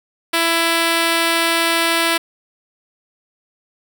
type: tone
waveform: 5% pulse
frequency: 332.8 Hz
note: E4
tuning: 17 cents sharp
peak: -3 dBFS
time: 0.33-2.18 s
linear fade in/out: 10 ms
effects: none